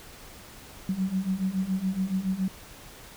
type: beating tone pair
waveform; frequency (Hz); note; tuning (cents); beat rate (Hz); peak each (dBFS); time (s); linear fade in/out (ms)
sine; 185 / 192.1; F#3 / G3; 0 / -35; 7.1; -30 / -27; 0.89-2.48; 2
effects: pink hiss -47 dBFS RMS until 3.16 s